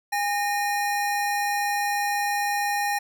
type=tone pair together; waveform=square; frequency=817 / 1841 Hz; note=G#5 / A#6; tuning=-29 / -22 cents; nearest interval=octave + major second; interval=1407 cents; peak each=-25 / -29 dBFS; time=0.12-2.99 s; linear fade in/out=10 ms; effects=none